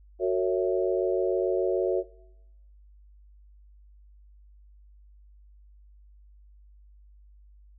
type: chord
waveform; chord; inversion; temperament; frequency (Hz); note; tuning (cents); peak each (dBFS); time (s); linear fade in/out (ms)
sine; F# dominant seventh; none; equal with one note detuned; 370 / 456.8 / 554.4 / 659.3; F#4 / A#4 / C#5 / E5; 0 / -35 / 0 / 0; -25 / -29 / -29 / -31; 0.19-2.04; 50
effects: noise-tail reverb RT60 0.9 s tail -21 dB re dry + added 50 Hz sine -51 dBFS peak until 7.78 s